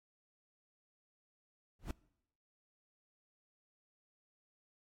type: noise with exponential growth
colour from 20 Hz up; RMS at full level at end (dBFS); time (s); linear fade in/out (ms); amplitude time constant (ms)
brown; -32; 1.79-1.91; 2; 25
effects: noise-tail reverb RT60 0.8 s tail -23 dB re dry + MP3 64 kbps